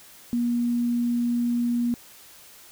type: tone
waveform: sine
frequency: 239.1 Hz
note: A#3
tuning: 44 cents sharp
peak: -21 dBFS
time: 0.33-1.94 s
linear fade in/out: 0 ms
effects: white hiss -49 dBFS RMS until 2.71 s